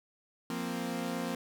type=chord; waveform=sawtooth; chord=F suspended fourth; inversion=none; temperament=equal; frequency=174.61 / 233.1 / 261.6 Hz; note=F3 / Bb3 / C4; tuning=0 / 0 / 0 cents; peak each=-35 / -33 / -34 dBFS; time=0.5-1.35 s; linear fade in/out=2 ms; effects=none